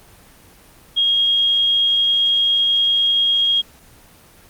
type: tone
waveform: sine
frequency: 3265 Hz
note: G#7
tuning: 30 cents flat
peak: -13 dBFS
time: 0.96-3.62 s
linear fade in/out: 20 ms
effects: pink hiss -47 dBFS RMS until 4.49 s + Opus 24 kbps